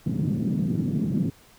white band-pass noise, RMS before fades -25 dBFS, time 0.06-1.3 s, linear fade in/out 5 ms, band 130 to 230 Hz, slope 24 dB/octave, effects pink hiss -54 dBFS RMS until 1.58 s

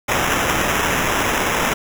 violet noise with sample-and-hold, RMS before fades -19 dBFS, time 0.08-1.74 s, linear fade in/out 10 ms, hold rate 4410 Hz, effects none

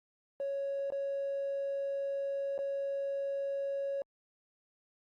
triangle tone with dropouts, 554.4 Hz, C#5, in tune, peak -29 dBFS, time 0.4-4.02 s, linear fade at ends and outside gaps 1 ms, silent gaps 0.903-0.922 / 2.579-2.589 s, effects tanh soft clip ceiling -29 dBFS + Opus 32 kbps

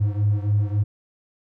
triangle beating tone pair, 102.2 / 105.8 Hz, G#2 / G#2, -27 / +33 cents, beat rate 3.6 Hz, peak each -17 / -20 dBFS, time 0-0.84 s, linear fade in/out 20 ms, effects tanh soft clip ceiling -12 dBFS

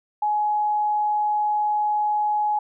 sine tone, 841 Hz, G#5, 22 cents sharp, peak -19 dBFS, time 0.22-2.59 s, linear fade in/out 5 ms, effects none

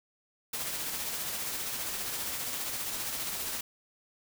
white noise with tremolo, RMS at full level -34 dBFS, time 0.53-3.61 s, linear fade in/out 5 ms, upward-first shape sine, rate 15 Hz, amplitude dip 30%, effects none

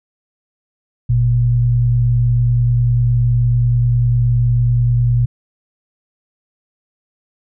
sine tone pair together, 50.45 / 120 Hz, G#1 / B2, -49 / -49 cents, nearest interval octave + minor third, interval 1500 cents, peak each -20 / -11 dBFS, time 1.09-5.26 s, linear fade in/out 10 ms, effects none

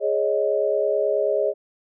sine chord, Ab suspended fourth, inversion none, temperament just, 415.3 / 553.7 / 623 Hz, Ab4 / Db5 / Eb5, 0 / -2 / +2 cents, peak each -23 dBFS, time 0-1.54 s, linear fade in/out 50 ms, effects none

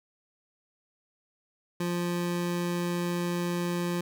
25% pulse tone, 174.61 Hz, F3, in tune, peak -24 dBFS, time 1.8-4.01 s, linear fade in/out 5 ms, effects none

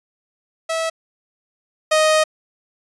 sawtooth tone pair in turn, 651 / 623.3 Hz, E5 / D#5, -22 / +3 cents, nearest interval minor second, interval 75 cents, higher first, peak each -16 / -9 dBFS, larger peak second, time 0.69-0.9 / 1.91-2.24 s, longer second, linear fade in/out 10 ms, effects resampled to 24000 Hz

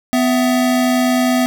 square tone pair together, 250.7 / 662.7 Hz, B3 / E5, +26 / +9 cents, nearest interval octave + perfect fourth, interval 1683 cents, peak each -14 / -20 dBFS, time 0.13-1.46 s, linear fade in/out 0 ms, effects none

